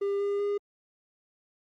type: tone with pitch steps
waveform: triangle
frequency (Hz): 400 / 403.7 / 407.5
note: G4 / G#4 / G#4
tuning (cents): +35 / -49 / -33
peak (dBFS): -24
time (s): 0.01-0.58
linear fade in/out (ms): 10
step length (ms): 190
effects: Opus 24 kbps